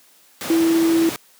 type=tone in noise; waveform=sine; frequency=329.6 Hz; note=E4; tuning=in tune; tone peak=-13 dBFS; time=0.5-1.09 s; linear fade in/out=0 ms; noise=pink; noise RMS=-27 dBFS; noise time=0.41-1.16 s; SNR=+11 dB; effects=white hiss -53 dBFS RMS until 1.39 s + high-pass 200 Hz 12 dB/octave